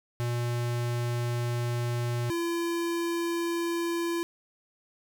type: tone pair in turn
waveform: square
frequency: 120 / 339.4 Hz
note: B2 / F4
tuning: -49 / -49 cents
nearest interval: octave + tritone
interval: 1800 cents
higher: second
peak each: -28 dBFS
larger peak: neither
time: 0.2-2.3 / 2.3-4.23 s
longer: first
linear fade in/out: 0 ms
effects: none